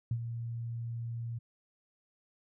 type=tone with ADSR envelope; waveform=sine; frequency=116.7 Hz; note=A#2; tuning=2 cents sharp; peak=-27 dBFS; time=0.11-1.39 s; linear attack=3 ms; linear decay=66 ms; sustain=-8 dB; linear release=13 ms; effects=none